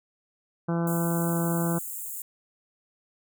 harmonic tone, 168.8 Hz, E3, 41 cents sharp, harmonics 1 / 2 / 3 / 4 / 5 / 6 / 7 / 8 / 9, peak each -25 / -31 / -35 / -37 / -39 / -41 / -42 / -43 / -44 dBFS, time 0.68-1.79 s, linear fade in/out 10 ms
white high-pass noise, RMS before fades -36 dBFS, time 0.87-2.22 s, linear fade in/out 2 ms, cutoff 6900 Hz, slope 96 dB/octave
effects none

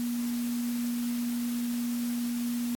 sine tone in noise, 239.4 Hz, A#3, 46 cents sharp, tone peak -28 dBFS, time 0-2.75 s, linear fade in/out 0 ms, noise white, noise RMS -43 dBFS, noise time 0-2.75 s, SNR +12 dB, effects AAC 64 kbps

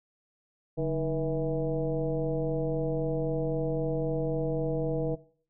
sine tone with frequency modulation, 314.1 Hz, D#4, 16 cents sharp, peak -26 dBFS, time 0.77-5.16 s, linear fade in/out 20 ms, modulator 168 Hz, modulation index 1.7, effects noise-tail reverb RT60 0.5 s tail -20 dB re dry

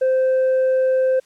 sine tone with tanh clipping, 520 Hz, C5, 11 cents flat, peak -15 dBFS, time 0.01-1.2 s, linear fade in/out 10 ms, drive 2 dB, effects white hiss -57 dBFS RMS until 1.25 s + low-pass 8000 Hz 12 dB/octave

